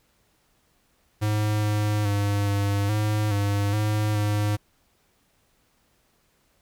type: tone with pitch steps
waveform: square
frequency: 106 / 105.3 / 101.5 / 100.7 / 106.3 / 101.2 / 106.3 / 104.4 Hz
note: G#2 / G#2 / G#2 / G2 / G#2 / G#2 / G#2 / G#2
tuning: +36 / +24 / -39 / +47 / +41 / -44 / +41 / +10 cents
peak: -22 dBFS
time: 1.21-4.57 s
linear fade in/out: 20 ms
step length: 420 ms
effects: pink hiss -66 dBFS RMS until 6.61 s

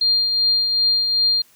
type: tone with tremolo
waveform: sine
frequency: 4200 Hz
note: C8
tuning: 6 cents sharp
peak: -13 dBFS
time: 0.01-1.42 s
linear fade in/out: 5 ms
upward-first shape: triangle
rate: 2.6 Hz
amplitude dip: 45%
effects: white hiss -54 dBFS RMS until 1.55 s

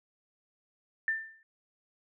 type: tone with exponential decay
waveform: sine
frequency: 1785 Hz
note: A6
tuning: 24 cents sharp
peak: -24 dBFS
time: 1.08-1.43 s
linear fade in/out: 1 ms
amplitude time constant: 76 ms
effects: none

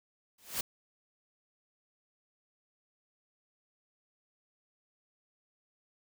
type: noise with exponential growth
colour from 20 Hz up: white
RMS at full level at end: -29 dBFS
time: 0.38-0.61 s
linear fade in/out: 5 ms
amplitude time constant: 50 ms
effects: none

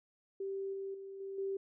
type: tone with level steps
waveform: sine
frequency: 390 Hz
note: G4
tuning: 9 cents flat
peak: -36 / -38 / -44 / -40 / -34 dBFS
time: 0.4-1.57 s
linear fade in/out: 5 ms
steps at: 0.73 / 0.94 / 1.2 / 1.38 s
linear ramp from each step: 5 ms
effects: none

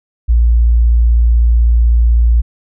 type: tone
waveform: sine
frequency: 58 Hz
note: A#1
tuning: 8 cents flat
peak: -6 dBFS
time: 0.28-2.42 s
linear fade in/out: 20 ms
effects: none

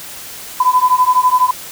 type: beating tone pair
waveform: sine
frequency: 1000 / 1012 Hz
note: B5 / B5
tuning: +21 / +42 cents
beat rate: 12 Hz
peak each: -12 dBFS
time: 0.6-1.51 s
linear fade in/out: 5 ms
effects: white hiss -31 dBFS RMS until 1.71 s

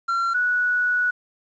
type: tone pair in turn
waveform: triangle / sine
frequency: 1368 / 1471 Hz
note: F6 / F#6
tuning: -36 / -11 cents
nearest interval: minor second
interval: 125 cents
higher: second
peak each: -18 / -18 dBFS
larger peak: neither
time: 0.08-0.34 / 0.34-1.11 s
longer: second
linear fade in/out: 10 ms
effects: resampled to 16000 Hz + 9-bit

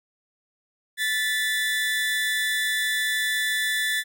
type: tone pair together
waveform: 30% pulse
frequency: 1749.6 / 1975.5 Hz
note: A6 / B6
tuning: -10 / 0 cents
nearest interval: major second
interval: 210 cents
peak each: -21 / -27 dBFS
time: 0.97-4.04 s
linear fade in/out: 50 ms
effects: none

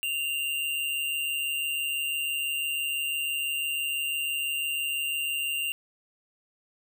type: tone with amplitude modulation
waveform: square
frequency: 2784 Hz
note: F7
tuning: 6 cents flat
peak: -26 dBFS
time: 0.03-5.72 s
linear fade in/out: 0 ms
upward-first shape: sine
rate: 146 Hz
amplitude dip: 45%
effects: none

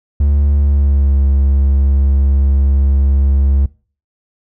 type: tone with pitch glide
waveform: triangle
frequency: 71.7 to 68.78 Hz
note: D2 to C#2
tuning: -41 to -13 cents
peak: -7 dBFS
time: 0.2-3.66 s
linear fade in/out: 5 ms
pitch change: -72 cents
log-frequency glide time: 0.57-1.2 s
effects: noise-tail reverb RT60 0.4 s tail -21 dB re dry

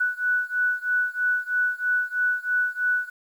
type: beating tone pair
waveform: sine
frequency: 1480 / 1483.1 Hz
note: F#6 / F#6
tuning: 0 / +4 cents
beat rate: 3.1 Hz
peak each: -24 / -25 dBFS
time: 0-3.1 s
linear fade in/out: 10 ms
effects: 9-bit

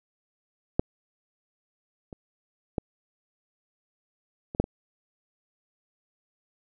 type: clicks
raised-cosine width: 2 ms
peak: -7 / -27 / -13 / -23 / -6 / -21 dBFS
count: 6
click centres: 0.795 / 2.128 / 2.782 / 4.549 / 4.6 / 4.641 s
effects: none

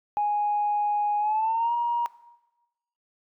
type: tone with pitch glide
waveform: sine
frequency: 830 to 947.9 Hz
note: G#5 to A#5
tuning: -1 to +29 cents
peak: -21 dBFS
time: 0.17-2.06 s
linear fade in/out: 0 ms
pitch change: +230 cents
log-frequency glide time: 1.19-1.73 s
effects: noise-tail reverb RT60 1.0 s tail -18 dB re dry + tanh soft clip ceiling -17 dBFS

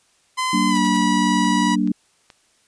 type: tone with pitch glide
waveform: sawtooth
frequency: 1026 to 972.9 Hz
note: C6 to B5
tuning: -34 to -26 cents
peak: -16 dBFS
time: 0.37-1.76 s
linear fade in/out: 20 ms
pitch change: -92 cents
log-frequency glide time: 0.69-0.78 s
type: chord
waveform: sine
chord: G minor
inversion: none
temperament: equal with one note detuned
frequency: 191.08 / 233.1 / 293.7 Hz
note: G3 / Bb3 / D4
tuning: -44 / 0 / 0 cents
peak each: -21 dBFS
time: 0.53-1.92 s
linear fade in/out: 5 ms
type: noise bursts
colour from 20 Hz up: blue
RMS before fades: -31 dBFS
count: 3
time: 0.75-0.969 s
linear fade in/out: 0 ms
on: 27 ms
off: 69 ms
type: click train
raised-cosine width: 0.2 ms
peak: -25 dBFS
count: 4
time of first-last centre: 1.02-2.302 s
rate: 2.34 Hz
effects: white hiss -60 dBFS RMS until 2.67 s + resampled to 22050 Hz

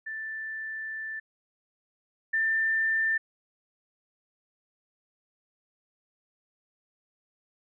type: tone pair in turn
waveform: sine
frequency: 1766 / 1786.5 Hz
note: A6 / A6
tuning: +6 / +26 cents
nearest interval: unison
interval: 20 cents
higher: second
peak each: -33 / -23 dBFS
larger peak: second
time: 0.06-1.2 / 2.33-3.18 s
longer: first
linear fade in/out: 10 ms
effects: none

